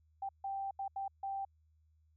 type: tone bursts at uneven times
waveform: sine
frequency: 784 Hz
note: G5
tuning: in tune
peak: -36 dBFS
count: 5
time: 0.22-0.29 / 0.44-0.71 / 0.79-0.88 / 0.96-1.08 / 1.23-1.45 s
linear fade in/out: 5 ms
effects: added 78 Hz sine -67 dBFS peak until 2.16 s